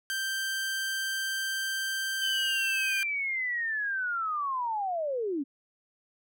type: tone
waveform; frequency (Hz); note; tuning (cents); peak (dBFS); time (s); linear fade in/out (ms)
sawtooth; 1568; G6; 0; -26; 0.1-3.03; 0
type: linear sweep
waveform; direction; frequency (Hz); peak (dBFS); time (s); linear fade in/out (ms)
sine; down; 3094 to 259.9; -28; 2.21-5.44; 20
effects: none